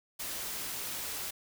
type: noise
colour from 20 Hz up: white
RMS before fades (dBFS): -38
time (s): 0.19-1.31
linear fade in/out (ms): 10
effects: none